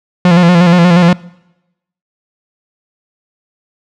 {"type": "tone with vibrato", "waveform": "45% pulse", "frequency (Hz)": 174.61, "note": "F3", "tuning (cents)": 0, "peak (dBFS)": -4, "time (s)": [0.25, 1.13], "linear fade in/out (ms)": 2, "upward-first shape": "square", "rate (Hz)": 8.4, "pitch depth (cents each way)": 47, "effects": ["noise-tail reverb RT60 0.9 s tail -23 dB re dry", "low-pass 4000 Hz 12 dB/octave"]}